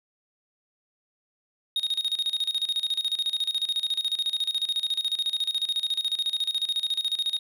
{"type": "tone with tremolo", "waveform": "triangle", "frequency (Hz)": 3729, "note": "A#7", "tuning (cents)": 0, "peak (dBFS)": -21, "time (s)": [1.76, 7.39], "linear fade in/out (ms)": 2, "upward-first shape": "square", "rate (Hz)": 14, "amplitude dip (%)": 80, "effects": []}